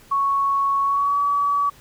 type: tone with pitch glide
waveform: sine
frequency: 1108.7 to 1141.2 Hz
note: C#6 to C#6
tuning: 0 to +50 cents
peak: -17 dBFS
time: 0.11-1.7 s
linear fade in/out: 10 ms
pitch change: +50 cents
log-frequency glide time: 0.83-1.19 s
effects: pink hiss -50 dBFS RMS until 1.8 s